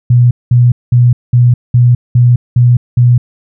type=tone bursts; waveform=sine; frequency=122.1 Hz; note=B2; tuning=19 cents flat; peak=-3 dBFS; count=8; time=0.1-3.18 s; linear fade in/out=5 ms; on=210 ms; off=200 ms; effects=none